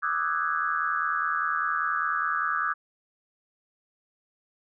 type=tone cluster; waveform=sine; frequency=1169 / 1239 / 1324 / 1492 / 1651 Hz; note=D6 / D#6 / E6 / F#6 / G#6; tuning=-8 / -8 / +7 / +14 / -11 cents; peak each=-31 dBFS; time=0.02-2.74 s; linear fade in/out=20 ms; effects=none